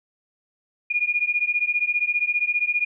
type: beating tone pair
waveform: sine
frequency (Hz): 2428 / 2443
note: D#7 / D#7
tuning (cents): -43 / -32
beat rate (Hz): 15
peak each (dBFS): -23 / -23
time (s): 0.9-2.85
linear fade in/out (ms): 10
effects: none